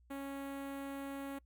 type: tone with notch filter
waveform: sawtooth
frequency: 276.2 Hz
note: C#4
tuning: 6 cents flat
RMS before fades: -43 dBFS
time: 0.1-1.39 s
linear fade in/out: 10 ms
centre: 5200 Hz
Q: 0.63
effects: noise-tail reverb RT60 0.1 s tail -25 dB re dry + added 60 Hz sine -63 dBFS peak until 1.45 s